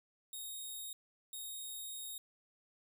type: tone bursts at uneven times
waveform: 5% pulse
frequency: 3729 Hz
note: A#7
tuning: in tune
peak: -35 dBFS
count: 2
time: 0.33-0.93 / 1.33-2.18 s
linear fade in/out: 2 ms
effects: none